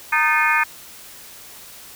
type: harmonic tone with a mistuned harmonic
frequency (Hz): 307.7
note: D#4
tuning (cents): -19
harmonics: 3 / 4 / 5 / 6 / 7 / 8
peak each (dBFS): -22 / -22 / -22 / -22 / -22 / -22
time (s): 0.12-0.64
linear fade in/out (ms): 10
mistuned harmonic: 6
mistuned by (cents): -89
effects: white hiss -41 dBFS RMS until 1.95 s

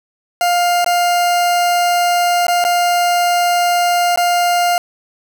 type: tone with dropouts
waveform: 40% pulse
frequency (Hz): 703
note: F5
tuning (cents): +11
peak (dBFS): -11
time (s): 0.41-4.78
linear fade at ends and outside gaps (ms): 1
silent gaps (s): 0.845-0.862 / 2.468-2.482 / 2.641-2.649 / 4.16-4.174
effects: none

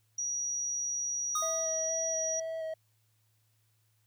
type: tone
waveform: sine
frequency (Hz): 5780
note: F#8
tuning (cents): -41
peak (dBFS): -31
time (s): 0.18-2.4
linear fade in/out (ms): 5
type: tone with exponential decay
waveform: square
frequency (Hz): 1244.5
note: D#6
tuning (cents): 0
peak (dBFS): -30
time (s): 1.35-1.91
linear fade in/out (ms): 5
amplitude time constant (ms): 120
type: tone with vibrato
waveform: triangle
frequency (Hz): 644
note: E5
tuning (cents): -41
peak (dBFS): -32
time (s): 1.42-2.74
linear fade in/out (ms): 5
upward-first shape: square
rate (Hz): 2.1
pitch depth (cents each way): 14
effects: added 109 Hz sine -70 dBFS peak until 4.06 s + white hiss -75 dBFS RMS until 4.06 s

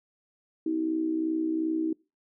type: tone with amplitude modulation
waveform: sine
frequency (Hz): 319.7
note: D#4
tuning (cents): +47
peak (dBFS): -22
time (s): 0.66-1.93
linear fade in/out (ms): 5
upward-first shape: sine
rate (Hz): 62.7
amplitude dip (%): 65
effects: noise-tail reverb RT60 0.3 s tail -24 dB re dry

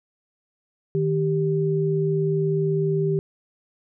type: tone pair together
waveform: sine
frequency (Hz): 155.77 / 392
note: D#3 / G4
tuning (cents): +2 / 0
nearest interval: octave + major third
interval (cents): 1598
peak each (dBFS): -22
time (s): 0.95-3.19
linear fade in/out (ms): 0
effects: none

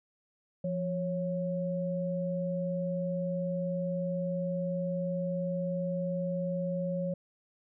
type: tone pair together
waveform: sine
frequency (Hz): 173.4 / 550.5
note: F3 / C#5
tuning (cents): -12 / -12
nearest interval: octave + minor sixth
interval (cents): 2000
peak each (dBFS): -32 / -33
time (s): 0.64-7.14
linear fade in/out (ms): 5
effects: none

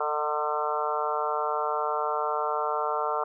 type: harmonic tone with a mistuned harmonic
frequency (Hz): 150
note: D3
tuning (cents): +37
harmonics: 3 / 4 / 5 / 6 / 7 / 8 / 9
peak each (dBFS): -33 / -33 / -33 / -33 / -33 / -33 / -33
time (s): 0-3.24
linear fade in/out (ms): 5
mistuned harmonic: 4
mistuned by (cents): +17
effects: none

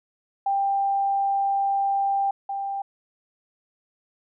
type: tone pair in turn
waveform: sine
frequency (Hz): 791 / 791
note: G5 / G5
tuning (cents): +15 / +15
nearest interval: unison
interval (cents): 0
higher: neither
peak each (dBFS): -20 / -26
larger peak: first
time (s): 0.46-2.31 / 2.49-2.82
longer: first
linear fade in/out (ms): 5
effects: none

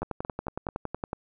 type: two click trains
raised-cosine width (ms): 1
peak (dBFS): -19 / -17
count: 4 / 13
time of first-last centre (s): 0.03-0.688 / 0.02-1.131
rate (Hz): 4.56 / 10.8
effects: none

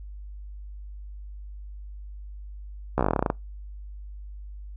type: slowing click train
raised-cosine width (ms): 1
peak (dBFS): -8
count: 14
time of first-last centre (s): 2.98-3.301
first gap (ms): 14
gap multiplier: 1.09
effects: noise-tail reverb RT60 0.2 s tail -25 dB re dry + added 50 Hz sine -37 dBFS peak until 4.76 s

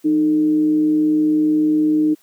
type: tone with frequency modulation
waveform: sine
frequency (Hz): 306.9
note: D#4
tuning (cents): -24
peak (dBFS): -12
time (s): 0.04-2.15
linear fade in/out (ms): 20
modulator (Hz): 135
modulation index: 0.26
effects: white hiss -56 dBFS RMS until 2.22 s + high-pass 200 Hz 12 dB/octave

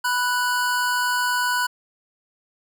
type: tone pair together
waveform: square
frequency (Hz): 987.8 / 1480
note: B5 / F#6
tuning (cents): 0 / 0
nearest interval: perfect fifth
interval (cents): 700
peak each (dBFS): -24 / -23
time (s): 0.04-1.67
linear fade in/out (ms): 10
effects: none

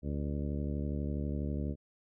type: harmonic tone with a mistuned harmonic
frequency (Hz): 72.2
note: D2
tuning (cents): -29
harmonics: 1 / 2 / 3 / 4 / 5 / 6 / 7 / 8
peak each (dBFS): -35 / -38 / -39 / -42 / -47 / -48 / -50 / -50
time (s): 0.02-1.76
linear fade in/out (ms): 50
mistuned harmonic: 8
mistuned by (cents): +53
effects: none

